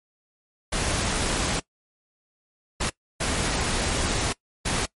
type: noise bursts at uneven times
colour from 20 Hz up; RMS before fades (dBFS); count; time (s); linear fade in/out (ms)
pink; -25; 4; 0.72-1.6 / 2.8-2.9 / 3.2-4.33 / 4.65-4.86; 10
effects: noise-tail reverb RT60 0.1 s tail -21 dB re dry + MP3 48 kbps